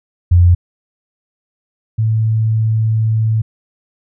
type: tone pair in turn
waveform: sine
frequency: 87.8 / 110.62 Hz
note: F2 / A2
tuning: +10 / +10 cents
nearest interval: major third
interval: 400 cents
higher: second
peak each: -5 / -11 dBFS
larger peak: first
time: 0.31-0.55 / 1.98-3.42 s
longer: second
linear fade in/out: 10 ms
effects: none